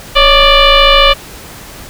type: tone with frequency modulation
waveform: sine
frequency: 1195 Hz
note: D6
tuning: 30 cents sharp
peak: -3 dBFS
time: 0.15-1.14 s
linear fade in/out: 20 ms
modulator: 584 Hz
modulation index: 4.1
effects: pink hiss -31 dBFS RMS until 1.89 s